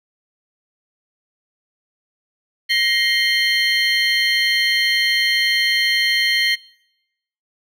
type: tone cluster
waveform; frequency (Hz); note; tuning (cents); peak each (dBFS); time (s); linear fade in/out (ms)
triangle; 1894 / 2106 / 3129 / 4262; A#6 / C7 / G7 / C8; +27 / +11 / -4 / +31; -19; 2.69-6.56; 20
effects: noise-tail reverb RT60 0.9 s tail -25 dB re dry